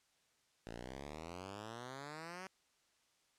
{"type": "exponential sweep", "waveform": "5% pulse", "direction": "up", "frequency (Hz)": [55, 192.5], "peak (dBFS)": -35, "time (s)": [0.67, 2.47], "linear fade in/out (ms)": 0, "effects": ["white hiss -75 dBFS RMS until 3.38 s", "low-pass 8000 Hz 12 dB/octave"]}